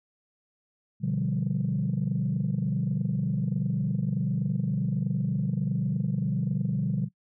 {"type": "chord", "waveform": "sine", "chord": "G dominant seventh", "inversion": "first", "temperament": "equal", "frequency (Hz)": [123.47, 146.83, 174.61, 196], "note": ["B2", "D3", "F3", "G3"], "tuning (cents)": [0, 0, 0, 0], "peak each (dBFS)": [-30, -28, -30, -30], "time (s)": [1, 7.09], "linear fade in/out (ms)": 50, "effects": ["noise-tail reverb RT60 0.1 s tail -21 dB re dry", "tanh soft clip ceiling -18 dBFS"]}